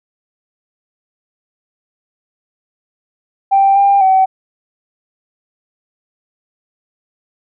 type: tone with pitch steps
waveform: sine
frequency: 785 / 797 / 761 Hz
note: G5 / G5 / F#5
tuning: +2 / +28 / +48 cents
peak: -6 dBFS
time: 3.51-4.26 s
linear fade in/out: 20 ms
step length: 250 ms
effects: tanh soft clip ceiling -2 dBFS